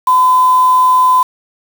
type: tone with quantisation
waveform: sine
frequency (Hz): 1015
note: B5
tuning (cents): +47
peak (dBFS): -6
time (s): 0.07-1.23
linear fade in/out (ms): 5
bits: 4
effects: none